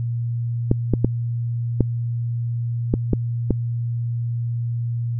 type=clicks; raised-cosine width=3 ms; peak=-3 dBFS; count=7; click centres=0.714 / 0.937 / 1.046 / 1.807 / 2.939 / 3.133 / 3.507 s; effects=added 118 Hz sine -21 dBFS peak until 5.19 s